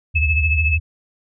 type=tone with vibrato; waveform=sine; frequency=76.7 Hz; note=D#2; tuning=24 cents flat; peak=-16 dBFS; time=0.14-0.8 s; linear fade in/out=20 ms; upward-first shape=sine; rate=13 Hz; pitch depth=140 cents each way
type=tone with tremolo; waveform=sine; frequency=2600 Hz; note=E7; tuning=24 cents flat; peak=-15 dBFS; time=0.15-0.78 s; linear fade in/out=10 ms; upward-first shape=sine; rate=14 Hz; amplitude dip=70%
effects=none